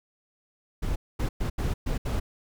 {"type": "noise bursts at uneven times", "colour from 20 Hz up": "brown", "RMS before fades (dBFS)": -27, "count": 6, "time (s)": [[0.82, 0.96], [1.19, 1.29], [1.4, 1.5], [1.58, 1.74], [1.86, 1.98], [2.05, 2.2]], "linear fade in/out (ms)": 10, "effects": []}